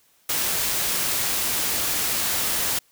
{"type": "noise", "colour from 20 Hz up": "white", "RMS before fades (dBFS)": -24, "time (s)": [0.29, 2.79], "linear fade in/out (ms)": 5, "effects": ["white hiss -61 dBFS RMS until 2.91 s"]}